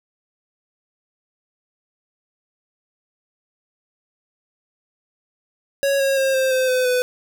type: tone with pitch steps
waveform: square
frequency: 554.4 / 544.9 / 535.5 / 526.3 / 517.3 / 508.4 / 499.7 Hz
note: C#5 / C#5 / C5 / C5 / C5 / C5 / B4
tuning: 0 / -30 / +40 / +10 / -20 / -50 / +20 cents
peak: -17 dBFS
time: 5.83-7.02 s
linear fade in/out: 0 ms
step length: 170 ms
effects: none